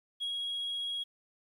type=tone with ADSR envelope; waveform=sine; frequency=3305 Hz; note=G#7; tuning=9 cents flat; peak=-29 dBFS; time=0.2-1.04 s; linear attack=27 ms; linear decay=76 ms; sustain=-2 dB; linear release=17 ms; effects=tanh soft clip ceiling -31 dBFS + 11-bit